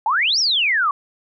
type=exponential two-way sweep; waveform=sine; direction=up then down; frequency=816 to 5760 to 1097 Hz; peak=-15 dBFS; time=0.06-0.91 s; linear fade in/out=2 ms; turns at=0.39 s; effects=none